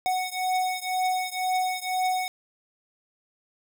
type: beating tone pair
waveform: square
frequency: 740 / 742 Hz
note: F#5 / F#5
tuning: 0 / +5 cents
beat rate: 2 Hz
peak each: -28 / -29 dBFS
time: 0.06-2.28 s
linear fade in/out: 0 ms
effects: none